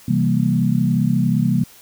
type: chord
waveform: sine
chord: C dominant seventh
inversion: none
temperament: equal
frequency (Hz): 130.81 / 164.81 / 196 / 233.1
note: C3 / E3 / G3 / Bb3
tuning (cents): 0 / 0 / 0 / 0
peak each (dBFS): -20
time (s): 0.08-1.64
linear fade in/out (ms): 5
effects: white hiss -46 dBFS RMS until 1.81 s